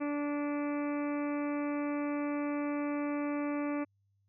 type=harmonic tone; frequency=291.1 Hz; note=D4; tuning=15 cents flat; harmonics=1 / 2 / 3 / 4 / 5 / 6 / 7 / 8 / 9; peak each=-32 / -39 / -46 / -44 / -51 / -53 / -51 / -49 / -55 dBFS; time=0-3.85 s; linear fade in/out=20 ms; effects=added 99 Hz sine -70 dBFS peak until 4.28 s